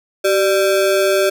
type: ring-modulated tone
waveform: square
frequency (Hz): 488.8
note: B4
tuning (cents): -18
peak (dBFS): -10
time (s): 0.24-1.3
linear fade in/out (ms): 10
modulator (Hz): 105
effects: none